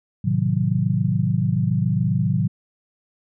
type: chord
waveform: sine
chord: A diminished seventh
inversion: none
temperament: equal with one note detuned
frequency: 110 / 130.81 / 158.01 / 185 Hz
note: A2 / C3 / Eb3 / Gb3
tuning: 0 / 0 / +27 / 0 cents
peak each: -23 dBFS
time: 0.24-2.48 s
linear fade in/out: 10 ms
effects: none